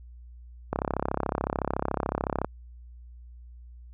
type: click train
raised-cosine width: 1 ms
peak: -12 dBFS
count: 59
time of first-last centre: 0.73-2.446 s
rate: 33.8 Hz
effects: added 60 Hz sine -44 dBFS peak until 3.93 s